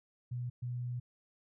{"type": "tone bursts at uneven times", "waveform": "sine", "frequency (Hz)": 122.7, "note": "B2", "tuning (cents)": -11, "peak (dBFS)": -35, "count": 2, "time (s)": [[0.31, 0.5], [0.62, 1]], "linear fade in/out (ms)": 10, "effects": []}